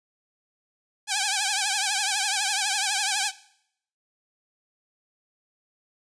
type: tone with vibrato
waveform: 5% pulse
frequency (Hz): 806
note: G5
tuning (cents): +48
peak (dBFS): -11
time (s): 1.07-3.32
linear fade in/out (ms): 50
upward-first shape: triangle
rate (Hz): 12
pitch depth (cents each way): 130
effects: noise-tail reverb RT60 0.7 s tail -18 dB re dry + resampled to 22050 Hz